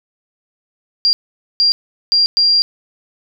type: tone bursts at uneven times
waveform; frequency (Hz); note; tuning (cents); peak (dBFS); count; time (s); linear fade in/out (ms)
sine; 4768; D8; +25; -9; 4; 1.05-1.13 / 1.6-1.72 / 2.12-2.26 / 2.37-2.62; 0
effects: none